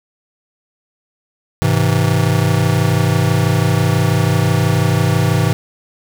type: chord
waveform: square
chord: Ab augmented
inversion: none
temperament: just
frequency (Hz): 103.83 / 129.78 / 162.23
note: Ab2 / C3 / E3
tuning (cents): 0 / -14 / -27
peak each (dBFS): -17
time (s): 1.62-5.53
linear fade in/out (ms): 0
effects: none